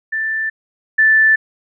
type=tone pair in turn; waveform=sine; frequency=1769 / 1759 Hz; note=A6 / A6; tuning=+9 / -1 cents; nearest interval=unison; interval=10 cents; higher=first; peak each=-17 / -8 dBFS; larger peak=second; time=0.12-0.5 / 0.98-1.36 s; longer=neither; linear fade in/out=10 ms; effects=none